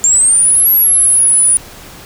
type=exponential two-way sweep; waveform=sine; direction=up then down; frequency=7240 to 11630 to 9660 Hz; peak=-6 dBFS; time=0.04-1.57 s; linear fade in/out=0 ms; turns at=0.7 s; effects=pink hiss -34 dBFS RMS until 2.05 s